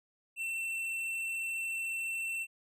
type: tone with tanh clipping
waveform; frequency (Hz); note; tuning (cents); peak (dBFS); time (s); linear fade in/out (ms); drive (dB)
triangle; 2693; E7; +36; -35; 0.36-2.47; 50; 14
effects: none